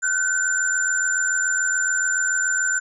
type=tone cluster; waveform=sine; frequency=1440 / 1527 / 7190 Hz; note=F#6 / G6 / A8; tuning=-47 / -46 / +36 cents; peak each=-27 / -21 / -24 dBFS; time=0.02-2.8 s; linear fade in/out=20 ms; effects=none